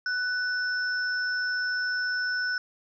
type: tone pair together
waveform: sine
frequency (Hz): 1491 / 5313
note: F#6 / E8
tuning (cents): +13 / +13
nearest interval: octave + minor seventh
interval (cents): 2200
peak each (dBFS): -26 / -35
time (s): 0.06-2.58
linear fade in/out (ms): 2
effects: none